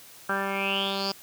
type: tone with low-pass filter sweep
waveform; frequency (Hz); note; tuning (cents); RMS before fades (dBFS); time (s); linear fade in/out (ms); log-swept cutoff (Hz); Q
10% pulse; 196; G3; 0; -28; 0.29-1.12; 5; 1500 to 5000; 9.8
effects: white hiss -49 dBFS RMS until 1.22 s + high-pass 60 Hz 12 dB/octave